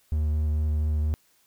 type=tone with vibrato; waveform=triangle; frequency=76.2 Hz; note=D#2; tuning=36 cents flat; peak=-20 dBFS; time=0.12-1.14 s; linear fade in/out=0 ms; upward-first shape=square; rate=4.4 Hz; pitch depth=11 cents each way; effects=white hiss -64 dBFS RMS until 1.46 s